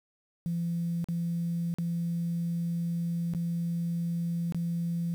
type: tone with dropouts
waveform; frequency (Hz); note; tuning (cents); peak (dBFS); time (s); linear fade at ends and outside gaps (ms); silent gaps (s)
sine; 170; F3; -46; -27; 0.46-5.14; 0; 1.043-1.086 / 1.74-1.785 / 3.337-3.348 / 4.523-4.546
effects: tanh soft clip ceiling -23 dBFS + 9-bit